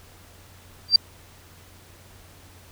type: tone with exponential growth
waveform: sine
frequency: 4699 Hz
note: D8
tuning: in tune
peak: -6 dBFS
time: 0.88-0.96 s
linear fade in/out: 5 ms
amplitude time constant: 16 ms
effects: added 90 Hz sine -51 dBFS peak until 2.71 s + pink hiss -51 dBFS RMS until 2.71 s